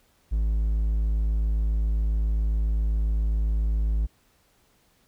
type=tone; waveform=triangle; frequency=53.7 Hz; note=A1; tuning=41 cents flat; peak=-19 dBFS; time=0.31-4.07 s; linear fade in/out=20 ms; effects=pink hiss -64 dBFS RMS until 5.07 s